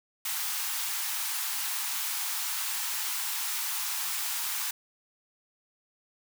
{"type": "high-pass noise", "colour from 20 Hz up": "white", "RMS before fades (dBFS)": -32, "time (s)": [0.25, 4.71], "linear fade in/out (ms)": 5, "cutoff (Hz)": 770, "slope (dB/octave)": 96, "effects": []}